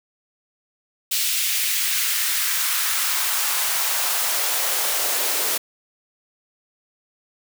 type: noise with high-pass filter sweep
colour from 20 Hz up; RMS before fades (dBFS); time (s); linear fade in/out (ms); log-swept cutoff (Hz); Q
white; -22; 1.11-5.58; 10; 2800 to 380; 1.3
effects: none